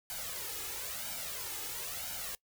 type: noise with flanger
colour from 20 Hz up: white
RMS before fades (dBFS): -40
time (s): 0.1-2.35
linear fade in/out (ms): 0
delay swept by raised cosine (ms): 1.3 to 2.4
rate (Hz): 1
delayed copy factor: +0.75
effects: noise-tail reverb RT60 0.1 s tail -22 dB re dry